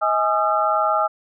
sine tone cluster, 635 / 830 / 1225 / 1346 Hz, D#5 / G#5 / D#6 / E6, +35 / -1 / -27 / +36 cents, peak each -22 dBFS, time 0.01-1.08 s, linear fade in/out 20 ms, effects none

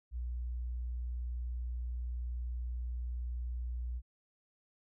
sine tone, 60.5 Hz, B1, 35 cents flat, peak -35 dBFS, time 0.11-4.02 s, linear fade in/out 50 ms, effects none

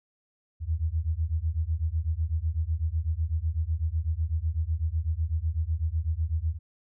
sine beating tone pair, 76.5 / 84.5 Hz, D#2 / E2, -29 / +43 cents, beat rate 8 Hz, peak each -28 dBFS, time 0.6-6.59 s, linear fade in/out 50 ms, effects none

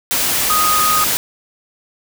sine tone in noise, 1244.5 Hz, D#6, in tune, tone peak -14 dBFS, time 0.5-1.04 s, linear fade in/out 0 ms, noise white, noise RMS -17 dBFS, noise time 0.11-1.17 s, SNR 0 dB, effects none

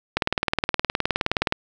click train, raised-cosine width 0.3 ms, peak -4 dBFS, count 27, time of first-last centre 0.17-1.524 s, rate 19.2 Hz, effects none

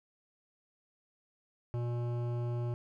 sine tone with hard clipping, 120 Hz, B2, 49 cents flat, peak -34 dBFS, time 1.74-2.74 s, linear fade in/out 0 ms, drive 14 dB, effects none

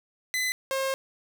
sawtooth tone pair in turn, 2017 / 535.3 Hz, B6 / C5, +36 / +39 cents, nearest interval octave + major seventh, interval 2297 cents, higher first, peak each -22 dBFS, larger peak neither, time 0.34-0.52 / 0.71-0.94 s, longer second, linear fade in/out 0 ms, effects none

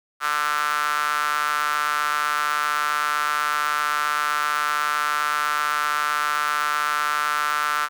sawtooth tone with high-pass filter, 148.7 Hz, D3, 22 cents sharp, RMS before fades -23 dBFS, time 0.2-7.89 s, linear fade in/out 50 ms, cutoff 1300 Hz, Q 5.8, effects none

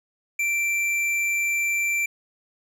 sine tone with tanh clipping, 2349 Hz, D7, in tune, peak -23 dBFS, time 0.39-2.06 s, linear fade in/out 5 ms, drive 12 dB, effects none

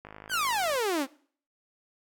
click train, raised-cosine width 0.5 ms, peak -28 dBFS, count 38, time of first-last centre 0.05-0.755 s, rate 52.5 Hz
sawtooth exponential sweep, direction down, 1633 to 252.4 Hz, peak -22 dBFS, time 0.29-1.07 s, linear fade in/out 50 ms
effects noise-tail reverb RT60 0.5 s tail -21 dB re dry

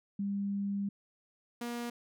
sine / sawtooth tone pair in turn, 200 / 238.3 Hz, G3 / A#3, +35 / +38 cents, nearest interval minor third, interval 303 cents, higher second, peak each -31 / -32 dBFS, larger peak first, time 0.19-0.89 / 1.61-1.9 s, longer first, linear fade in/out 5 ms, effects none

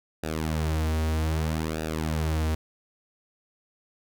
sawtooth tone with flanger, 78.9 Hz, D#2, 25 cents sharp, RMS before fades -27 dBFS, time 0.23-2.55 s, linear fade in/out 5 ms, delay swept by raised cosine 0.93 to 5.93 ms, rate 0.63 Hz, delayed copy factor -0.85, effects none

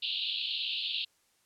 pink band-pass noise, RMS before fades -34 dBFS, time 0.02-1.05 s, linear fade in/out 10 ms, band 2700 to 4300 Hz, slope 96 dB/octave, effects white hiss -70 dBFS RMS until 1.45 s + low-pass 11000 Hz 12 dB/octave

